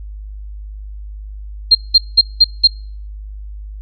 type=tone bursts; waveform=sine; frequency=4197 Hz; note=C8; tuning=5 cents sharp; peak=-3 dBFS; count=5; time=1.71-2.675 s; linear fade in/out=10 ms; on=41 ms; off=190 ms; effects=noise-tail reverb RT60 0.5 s tail -26 dB re dry + added 51 Hz sine -27 dBFS peak until 3.81 s